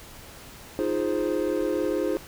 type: chord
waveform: triangle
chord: F minor seventh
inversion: third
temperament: equal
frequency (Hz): 311.1 / 349.2 / 415.3 / 523.3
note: Eb4 / F4 / Ab4 / C5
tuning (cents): 0 / 0 / 0 / 0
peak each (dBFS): -27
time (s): 0.79-2.17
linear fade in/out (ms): 0
effects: pink hiss -45 dBFS RMS until 2.27 s